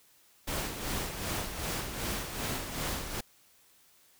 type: noise with tremolo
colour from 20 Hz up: pink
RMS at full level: -33 dBFS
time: 0.47-3.21 s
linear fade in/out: 10 ms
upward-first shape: sine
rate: 2.6 Hz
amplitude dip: 55%
effects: white hiss -63 dBFS RMS until 4.19 s